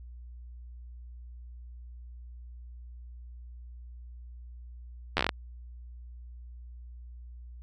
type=slowing click train; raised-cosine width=0.3 ms; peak=-9 dBFS; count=8; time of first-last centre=5.17-5.292 s; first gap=11 ms; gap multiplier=1.15; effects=added 60 Hz sine -43 dBFS peak until 7.62 s